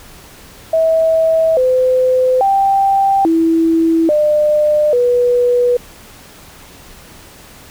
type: tone with pitch steps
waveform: sine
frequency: 647 / 511 / 785 / 327.6 / 601 / 488.5 Hz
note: E5 / C5 / G5 / E4 / D5 / B4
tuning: -32 / -41 / +2 / -11 / +40 / -19 cents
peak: -9 dBFS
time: 0.73-5.77 s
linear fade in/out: 5 ms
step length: 840 ms
effects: pink hiss -39 dBFS RMS until 7.7 s